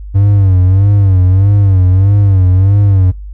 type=tone with vibrato; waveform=triangle; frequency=96.5 Hz; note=G2; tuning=27 cents flat; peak=-3 dBFS; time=0.14-3.12 s; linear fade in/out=20 ms; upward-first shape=sine; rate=1.6 Hz; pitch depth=96 cents each way; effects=noise-tail reverb RT60 0.2 s tail -19 dB re dry + added 50 Hz sine -23 dBFS peak until 3.33 s